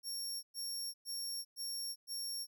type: tone bursts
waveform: 25% pulse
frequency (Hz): 5520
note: F8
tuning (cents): -21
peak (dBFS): -34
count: 5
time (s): 0.03-2.47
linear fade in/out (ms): 50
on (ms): 400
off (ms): 110
effects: none